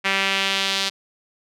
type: tone with band-pass filter sweep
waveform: sawtooth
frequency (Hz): 194.5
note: G3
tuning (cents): -13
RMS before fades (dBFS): -22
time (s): 0.04-0.9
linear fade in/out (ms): 20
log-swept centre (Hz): 2300 to 4100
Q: 1.9
effects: none